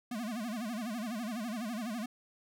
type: tone with vibrato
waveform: square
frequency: 226.3 Hz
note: A3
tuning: 49 cents sharp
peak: -36 dBFS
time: 0.11-2.06 s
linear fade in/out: 5 ms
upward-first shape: sine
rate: 12 Hz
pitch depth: 170 cents each way
effects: none